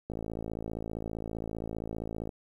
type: click train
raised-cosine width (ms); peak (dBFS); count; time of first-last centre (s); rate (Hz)
2; -23; 122; 0.1-2.292; 55.2
effects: 10-bit